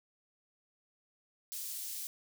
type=high-pass noise; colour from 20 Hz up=white; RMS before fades=-41 dBFS; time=1.52-2.07 s; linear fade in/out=0 ms; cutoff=4600 Hz; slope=12 dB/octave; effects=none